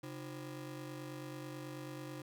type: ring-modulated tone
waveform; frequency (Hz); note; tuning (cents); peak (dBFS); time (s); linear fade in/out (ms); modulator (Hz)
30% pulse; 220; A3; 0; -38; 0.03-2.22; 5; 85.4
effects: none